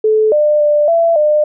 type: tone with pitch steps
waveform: sine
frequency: 433.4 / 599 / 593 / 670 / 602 Hz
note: A4 / D5 / D5 / E5 / D5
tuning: -26 / +34 / +17 / +28 / +43 cents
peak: -8 dBFS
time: 0.04-1.44 s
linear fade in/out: 5 ms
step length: 280 ms
effects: none